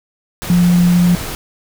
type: tone in noise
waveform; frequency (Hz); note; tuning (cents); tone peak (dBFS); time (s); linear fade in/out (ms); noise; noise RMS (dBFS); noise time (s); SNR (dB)
sine; 176; F3; +14; -8; 0.5-1.15; 0; pink; -25; 0.42-1.35; +14
effects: none